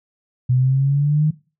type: exponential sweep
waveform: sine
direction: up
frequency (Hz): 124.9 to 155.56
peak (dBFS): -13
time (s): 0.49-1.31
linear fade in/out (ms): 10
effects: noise-tail reverb RT60 0.3 s tail -18 dB re dry